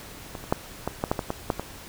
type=clicks; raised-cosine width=1 ms; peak=-20 / -26 / -6 / -12 / -10 / -8 / -12 / -12 / -8 / -15 dBFS; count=10; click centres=0.352 / 0.44 / 0.525 / 0.876 / 1.039 / 1.115 / 1.192 / 1.304 / 1.502 / 1.596 s; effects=pink hiss -43 dBFS RMS until 1.88 s